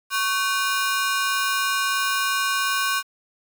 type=ring-modulated tone; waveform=sawtooth; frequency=1318.5 Hz; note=E6; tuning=in tune; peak=-14 dBFS; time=0.1-3.03 s; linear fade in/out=50 ms; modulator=210 Hz; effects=8-bit